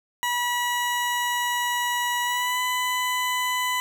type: tone with pitch glide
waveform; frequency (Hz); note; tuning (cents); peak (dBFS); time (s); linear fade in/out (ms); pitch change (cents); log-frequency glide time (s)
20% pulse; 970 to 1000.2; B5 to B5; -31 to +22; -18; 0.23-3.8; 0; +53; 2.24-2.6
effects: none